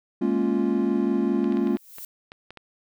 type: chord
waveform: triangle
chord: Bb minor seventh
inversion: third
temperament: equal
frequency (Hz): 207.7 / 233.1 / 277.2 / 349.2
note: Ab3 / Bb3 / Db4 / F4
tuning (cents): 0 / 0 / 0 / 0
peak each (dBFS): -24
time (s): 0.21-1.77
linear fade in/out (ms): 10
type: clicks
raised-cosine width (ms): 0.3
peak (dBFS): -25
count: 9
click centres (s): 1.443 / 1.523 / 1.571 / 1.672 / 1.77 / 1.984 / 2.319 / 2.506 / 2.573
type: noise with exponential growth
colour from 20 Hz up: violet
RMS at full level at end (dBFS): -36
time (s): 1.54-2.05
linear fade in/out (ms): 2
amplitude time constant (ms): 110
effects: none